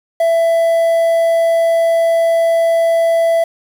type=tone with quantisation; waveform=triangle; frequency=665 Hz; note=E5; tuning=15 cents sharp; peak=-8 dBFS; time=0.2-3.44 s; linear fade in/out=5 ms; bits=6; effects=none